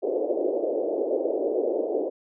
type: band-pass noise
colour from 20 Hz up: pink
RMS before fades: -26 dBFS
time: 0.02-2.1 s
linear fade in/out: 20 ms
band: 330 to 610 Hz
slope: 48 dB/octave
effects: none